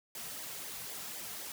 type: noise with flanger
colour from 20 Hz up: white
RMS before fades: -43 dBFS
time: 0.15-1.52 s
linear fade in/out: 2 ms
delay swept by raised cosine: 0.71 to 3.51 ms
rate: 3.9 Hz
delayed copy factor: -0.65
effects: none